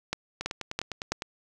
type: two click trains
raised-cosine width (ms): 0.2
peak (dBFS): -16 / -11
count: 9 / 4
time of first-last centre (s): 0.41-1.221 / 0.13-1.12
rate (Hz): 9.86 / 3.03
effects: none